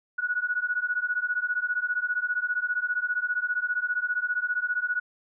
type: beating tone pair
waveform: sine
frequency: 1458 / 1473 Hz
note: F#6 / F#6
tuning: -26 / -8 cents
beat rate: 15 Hz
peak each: -28 dBFS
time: 0.18-5 s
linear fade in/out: 10 ms
effects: none